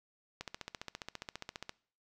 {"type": "click train", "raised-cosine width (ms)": 0.2, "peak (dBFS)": -23, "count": 20, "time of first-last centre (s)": [0.41, 1.694], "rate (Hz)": 14.8, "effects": ["noise-tail reverb RT60 0.5 s tail -22 dB re dry"]}